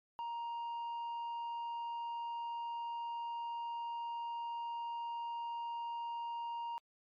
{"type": "tone with tanh clipping", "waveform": "sine", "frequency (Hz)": 937, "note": "A#5", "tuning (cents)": 9, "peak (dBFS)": -39, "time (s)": [0.19, 6.78], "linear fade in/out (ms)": 0, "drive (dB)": 4, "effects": ["MP3 64 kbps"]}